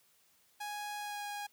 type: tone with pitch glide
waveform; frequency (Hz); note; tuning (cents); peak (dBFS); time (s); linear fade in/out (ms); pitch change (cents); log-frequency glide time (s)
sawtooth; 830 to 821.9; G#5 to G#5; -1 to -18; -35; 0.6-1.47; 10; -17; 0.99-1.25
effects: white hiss -69 dBFS RMS until 1.52 s + high-pass 60 Hz 12 dB/octave